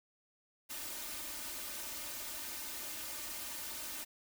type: noise with comb filter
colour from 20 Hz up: white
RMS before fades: -43 dBFS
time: 0.69-4.05 s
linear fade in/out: 20 ms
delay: 3.3 ms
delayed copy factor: +1
effects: none